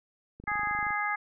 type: click train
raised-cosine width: 3 ms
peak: -33 dBFS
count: 14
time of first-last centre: 0.4-0.906 s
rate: 25.7 Hz
type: harmonic tone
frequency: 415.3 Hz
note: G#4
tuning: in tune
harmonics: 2 / 3 / 4 / 5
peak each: -33 / -33 / -33 / -33 dBFS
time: 0.47-1.16 s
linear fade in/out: 10 ms
effects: none